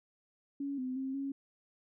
sine tone with pitch steps, 279.9 / 256.1 / 265.8 / 275.1 Hz, C#4 / C4 / C4 / C#4, +17 / -37 / +27 / -13 cents, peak -34 dBFS, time 0.6-1.32 s, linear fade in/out 5 ms, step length 180 ms, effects none

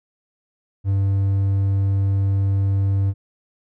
triangle tone, 98 Hz, G2, in tune, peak -14 dBFS, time 0.84-3.14 s, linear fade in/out 50 ms, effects none

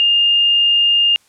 sine tone, 2819 Hz, F7, 16 cents sharp, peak -10 dBFS, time 0-1.16 s, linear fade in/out 0 ms, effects white hiss -55 dBFS RMS until 1.28 s + low-pass 10000 Hz 12 dB/octave

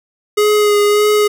square tone with vibrato, 416.7 Hz, G#4, 6 cents sharp, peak -10 dBFS, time 0.37-1.28 s, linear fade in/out 10 ms, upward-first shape sine, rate 1.7 Hz, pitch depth 19 cents each way, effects none

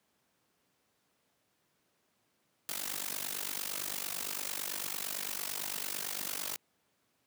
white noise with amplitude modulation, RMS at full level -34 dBFS, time 2.69-6.56 s, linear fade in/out 0 ms, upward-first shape sine, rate 48.9 Hz, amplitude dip 90%, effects pink hiss -75 dBFS RMS until 7.26 s + high-pass 150 Hz 12 dB/octave

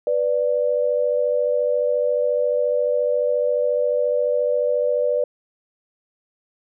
sine tone pair together, 493.9 / 588.2 Hz, B4 / D5, 0 / +3 cents, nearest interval minor third, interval 303 cents, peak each -20 dBFS, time 0.07-5.24 s, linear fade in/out 2 ms, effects none

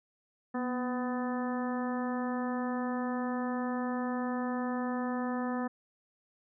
harmonic tone with a mistuned harmonic, 251 Hz, B3, 28 cents sharp, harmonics 1 / 2 / 3 / 4 / 5 / 6 / 7, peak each -32 / -39 / -40 / -42 / -43 / -51 / -45 dBFS, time 0.54-5.68 s, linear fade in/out 10 ms, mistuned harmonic 1, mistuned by -43 cents, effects none

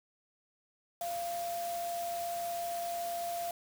sine tone in noise, 690 Hz, F5, 21 cents flat, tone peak -34 dBFS, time 1.01-3.51 s, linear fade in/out 2 ms, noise white, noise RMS -45 dBFS, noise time 1.01-3.51 s, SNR +8 dB, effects none

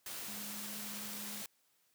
sine tone in noise, 207.7 Hz, G#3, in tune, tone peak -49 dBFS, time 0.28-1.42 s, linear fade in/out 2 ms, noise white, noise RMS -44 dBFS, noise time 0.06-1.46 s, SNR -8 dB, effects white hiss -74 dBFS RMS until 1.94 s + high-pass 100 Hz 12 dB/octave

